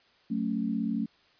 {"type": "chord", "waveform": "sine", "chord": "F# minor", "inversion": "none", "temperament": "just", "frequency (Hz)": [185, 222, 277.5], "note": ["F#3", "A3", "C#4"], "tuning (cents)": [0, 16, 2], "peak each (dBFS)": [-34, -29, -33], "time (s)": [0.3, 1.06], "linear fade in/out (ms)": 10, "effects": ["white hiss -63 dBFS RMS until 1.39 s", "resampled to 11025 Hz"]}